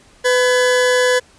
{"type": "tone pair together", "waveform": "40% pulse", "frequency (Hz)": [500.8, 1700], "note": ["B4", "G#6"], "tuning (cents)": [24, 40], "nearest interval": "octave + major sixth", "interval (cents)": 2116, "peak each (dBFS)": [-12, -18], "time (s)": [0.24, 1.2], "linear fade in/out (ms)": 20, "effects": ["pink hiss -49 dBFS RMS until 1.38 s", "resampled to 22050 Hz"]}